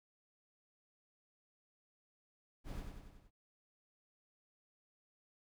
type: noise with echo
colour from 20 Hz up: brown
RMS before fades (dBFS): -44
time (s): 2.64-2.84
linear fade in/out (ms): 50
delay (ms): 94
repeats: 5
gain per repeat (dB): -4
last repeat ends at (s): 3.31
effects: none